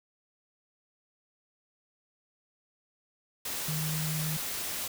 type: tone in noise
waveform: sine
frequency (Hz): 155.56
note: D#3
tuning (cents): 0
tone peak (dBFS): -31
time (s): 3.68-4.37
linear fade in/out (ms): 5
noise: white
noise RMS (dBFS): -35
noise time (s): 3.45-4.88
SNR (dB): +1
effects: none